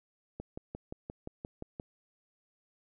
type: click train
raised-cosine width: 2 ms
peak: -26 dBFS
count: 9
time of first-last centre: 0.4-1.799 s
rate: 5.72 Hz
effects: none